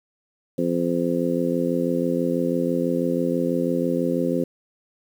harmonic tone, 86.1 Hz, F2, 24 cents flat, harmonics 2 / 3 / 4 / 5 / 6, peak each -27 / -24 / -27 / -29 / -26 dBFS, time 0.58-4.44 s, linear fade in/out 5 ms, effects 8-bit

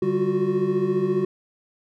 triangle tone cluster, 145.3 / 193.9 / 357 / 371.7 Hz, D3 / G3 / F4 / F#4, -18 / -19 / +38 / +8 cents, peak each -29 / -25 / -24 / -20 dBFS, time 0.02-1.25 s, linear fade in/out 5 ms, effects none

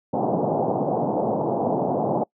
white band-pass noise, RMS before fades -23 dBFS, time 0.13-2.24 s, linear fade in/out 10 ms, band 120 to 840 Hz, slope 48 dB/octave, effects noise-tail reverb RT60 0.1 s tail -25 dB re dry

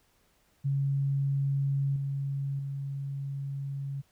sine tone with level steps, 138.59 Hz, C#3, in tune, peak -25 / -29 / -32 dBFS, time 0.64-4.02 s, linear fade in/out 20 ms, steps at 1.96 / 2.59 s, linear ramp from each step 2 ms, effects pink hiss -68 dBFS RMS until 4.11 s

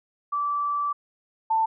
sine tone pair in turn, 1161 / 890 Hz, D6 / A5, -20 / +20 cents, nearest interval perfect fourth, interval 460 cents, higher first, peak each -23 / -19 dBFS, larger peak second, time 0.32-0.93 / 1.5-1.66 s, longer first, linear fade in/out 10 ms, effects none

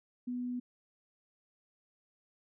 sine tone, 246.9 Hz, B3, in tune, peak -34 dBFS, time 0.27-0.6 s, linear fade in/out 10 ms, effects none

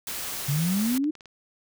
white noise, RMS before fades -33 dBFS, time 0.07-0.98 s, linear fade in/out 2 ms
sine exponential sweep, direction up, 135.9 to 315.7 Hz, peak -22 dBFS, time 0.48-1.11 s, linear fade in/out 10 ms
clicks, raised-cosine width 0.2 ms, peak -29 dBFS, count 9, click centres 0.673 / 0.717 / 0.766 / 0.903 / 0.962 / 1.042 / 1.153 / 1.208 / 1.257 s
effects none

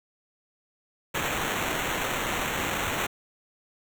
blue noise with sample-and-hold, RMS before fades -29 dBFS, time 1.14-3.07 s, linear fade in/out 10 ms, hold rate 4900 Hz, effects none

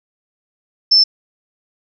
sine tone, 5300 Hz, E8, 9 cents sharp, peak -7 dBFS, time 0.91-1.04 s, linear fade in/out 10 ms, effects none

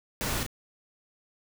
pink noise with echo, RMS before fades -31 dBFS, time 0.21-0.43 s, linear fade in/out 0 ms, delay 34 ms, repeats 1, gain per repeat -5 dB, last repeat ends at 0.464 s, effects none

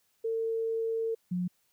sine tone pair in turn, 451.7 / 179.26 Hz, A4 / F3, +45 / +45 cents, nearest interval octave + major third, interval 1600 cents, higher first, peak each -28 dBFS, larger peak neither, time 0.24-1.15 / 1.31-1.48 s, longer first, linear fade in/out 10 ms, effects white hiss -72 dBFS RMS until 1.72 s

